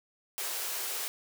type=high-pass noise; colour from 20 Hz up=white; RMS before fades=-35 dBFS; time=0.38-1.08 s; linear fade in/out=0 ms; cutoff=350 Hz; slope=48 dB/octave; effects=none